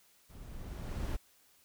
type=noise with level ramp; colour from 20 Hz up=brown; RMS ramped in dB=-51 to -33 dBFS; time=0.29-1.17 s; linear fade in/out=20 ms; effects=white hiss -66 dBFS RMS until 1.64 s